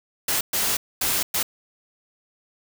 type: noise bursts at uneven times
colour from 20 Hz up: white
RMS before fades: -23 dBFS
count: 4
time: 0.28-0.41 / 0.53-0.77 / 1.01-1.23 / 1.34-1.43 s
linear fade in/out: 5 ms
effects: none